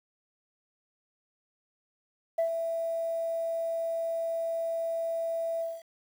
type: tone with ADSR envelope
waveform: sine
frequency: 662 Hz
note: E5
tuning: 7 cents sharp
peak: -21 dBFS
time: 2.38-5.83 s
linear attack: 9 ms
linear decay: 100 ms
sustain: -7 dB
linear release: 220 ms
effects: tanh soft clip ceiling -21 dBFS + 9-bit